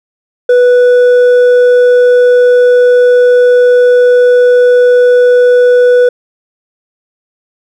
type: tone with hard clipping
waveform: sine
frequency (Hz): 492.8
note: B4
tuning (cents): -4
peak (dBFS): -4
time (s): 0.49-6.09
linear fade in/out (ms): 5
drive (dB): 4
effects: none